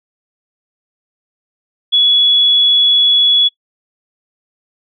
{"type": "tone", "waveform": "sine", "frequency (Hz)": 3386, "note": "G#7", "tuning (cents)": 33, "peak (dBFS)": -7, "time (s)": [1.92, 3.49], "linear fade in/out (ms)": 20, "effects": ["noise-tail reverb RT60 0.1 s tail -21 dB re dry"]}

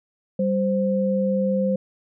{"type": "tone pair together", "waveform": "sine", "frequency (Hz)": [195.15, 521], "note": ["G3", "C5"], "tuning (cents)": [-8, -7], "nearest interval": "octave + perfect fourth", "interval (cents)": 1701, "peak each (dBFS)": [-21, -22], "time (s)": [0.39, 1.76], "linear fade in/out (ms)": 5, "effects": []}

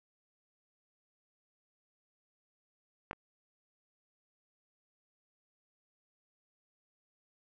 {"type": "clicks", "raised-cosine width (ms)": 0.5, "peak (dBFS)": [-20, -30], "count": 2, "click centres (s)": [3.111, 3.131], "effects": []}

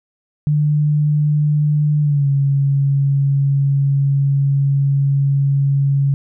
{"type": "tone with pitch glide", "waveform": "sine", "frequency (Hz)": [149.1, 139.12], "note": ["D3", "C#3"], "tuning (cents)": [27, 7], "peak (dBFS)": -12, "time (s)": [0.47, 6.14], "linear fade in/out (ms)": 0, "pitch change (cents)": -120, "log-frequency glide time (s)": [2.01, 2.28], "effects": []}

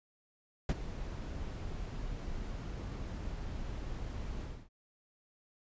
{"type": "noise with ADSR envelope", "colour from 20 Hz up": "brown", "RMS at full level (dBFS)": -26, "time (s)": [0.69, 4.69], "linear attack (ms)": 3, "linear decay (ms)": 41, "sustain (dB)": -14, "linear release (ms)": 260, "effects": ["resampled to 16000 Hz"]}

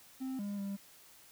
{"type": "tone with pitch steps", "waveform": "triangle", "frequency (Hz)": [262.3, 202.7, 198.5], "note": ["C4", "G#3", "G3"], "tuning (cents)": [4, -42, 22], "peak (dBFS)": -34, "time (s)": [0.2, 0.77], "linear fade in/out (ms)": 20, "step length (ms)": 190, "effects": ["white hiss -59 dBFS RMS until 1.31 s"]}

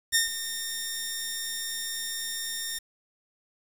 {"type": "tone with ADSR envelope", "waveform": "10% pulse", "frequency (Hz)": 1828, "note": "A#6", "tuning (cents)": -34, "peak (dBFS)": -10, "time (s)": [0.12, 2.79], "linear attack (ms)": 31, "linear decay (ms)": 130, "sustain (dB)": -12, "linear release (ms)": 10, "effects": ["7-bit"]}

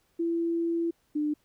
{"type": "tone pair in turn", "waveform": "sine", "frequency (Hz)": [335.7, 299.1], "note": ["E4", "D4"], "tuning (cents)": [32, 32], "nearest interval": "major second", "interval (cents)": 200, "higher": "first", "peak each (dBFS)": -25, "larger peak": "neither", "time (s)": [[0.19, 0.91], [1.15, 1.34]], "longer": "first", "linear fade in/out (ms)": 10, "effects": ["pink hiss -70 dBFS RMS until 1.44 s"]}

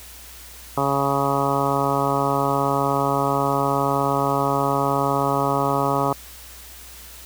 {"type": "harmonic tone", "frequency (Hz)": 139.1, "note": "C#3", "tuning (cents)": 6, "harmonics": [1, 2, 3, 4, 5, 6, 7, 8, 9], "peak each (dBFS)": [-27, -27, -27, -27, -27, -27, -27, -27, -27], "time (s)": [0.77, 6.13], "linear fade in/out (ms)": 5, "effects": ["added 60 Hz sine -45 dBFS peak until 7.25 s", "white hiss -42 dBFS RMS until 7.25 s"]}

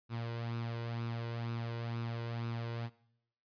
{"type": "tone with flanger", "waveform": "sawtooth", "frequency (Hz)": 116.54, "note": "A#2", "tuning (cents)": 0, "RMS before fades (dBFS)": -39, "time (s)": [0.09, 2.9], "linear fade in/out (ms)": 50, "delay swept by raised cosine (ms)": [0.76, 2.06], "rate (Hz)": 2.1, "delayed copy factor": 0.5, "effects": ["noise-tail reverb RT60 0.8 s tail -20 dB re dry", "resampled to 11025 Hz"]}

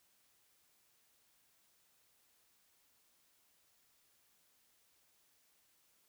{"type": "silence", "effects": ["white hiss -73 dBFS RMS until 6.08 s"]}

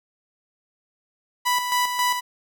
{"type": "tone with tremolo", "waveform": "sawtooth", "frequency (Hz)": 987.8, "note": "B5", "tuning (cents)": 0, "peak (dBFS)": -15, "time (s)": [1.45, 2.21], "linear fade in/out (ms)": 20, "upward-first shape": "square", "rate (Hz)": 3.7, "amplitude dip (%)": 50, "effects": []}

